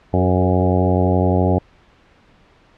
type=harmonic tone with a mistuned harmonic; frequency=91.7 Hz; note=F#2; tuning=15 cents flat; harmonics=1 / 2 / 3 / 4 / 5 / 6 / 7 / 8 / 9; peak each=-17 / -20 / -22 / -23 / -24 / -25 / -25 / -26 / -27 dBFS; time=0.13-1.59 s; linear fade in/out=10 ms; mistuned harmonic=5; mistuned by=-18 cents; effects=pink hiss -52 dBFS RMS until 2.77 s + low-pass 3000 Hz 12 dB/octave